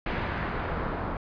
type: noise with low-pass filter sweep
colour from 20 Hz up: pink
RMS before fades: -31 dBFS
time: 0.06-1.17 s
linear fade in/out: 2 ms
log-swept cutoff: 2100 to 1100 Hz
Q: 1.3
effects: resampled to 11025 Hz